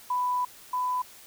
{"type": "tone pair in turn", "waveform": "sine", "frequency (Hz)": [993, 999.9], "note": ["B5", "B5"], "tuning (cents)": [9, 21], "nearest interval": "unison", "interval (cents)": 12, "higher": "second", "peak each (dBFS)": [-24, -25], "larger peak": "first", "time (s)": [[0.1, 0.45], [0.73, 1.02]], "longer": "first", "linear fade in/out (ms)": 5, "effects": ["white hiss -50 dBFS RMS until 1.26 s"]}